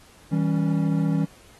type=chord; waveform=triangle; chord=C# diminished; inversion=first; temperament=equal with one note detuned; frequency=161.61 / 196 / 277.2 Hz; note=E3 / G3 / C#4; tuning=-34 / 0 / 0 cents; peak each=-20 / -24 / -24 dBFS; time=0.31-1.26 s; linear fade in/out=20 ms; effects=pink hiss -53 dBFS RMS until 1.59 s + AAC 32 kbps